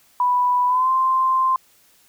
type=tone with pitch glide; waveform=sine; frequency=987.8 to 1044.7 Hz; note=B5 to C6; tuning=0 to -3 cents; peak=-15 dBFS; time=0.2-1.56 s; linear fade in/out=2 ms; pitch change=+97 cents; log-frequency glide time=0.67-0.9 s; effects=white hiss -56 dBFS RMS until 2.08 s